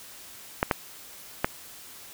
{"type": "clicks", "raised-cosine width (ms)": 0.5, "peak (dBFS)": -6, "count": 3, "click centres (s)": [0.629, 0.712, 1.445], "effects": ["white hiss -46 dBFS RMS until 2.13 s"]}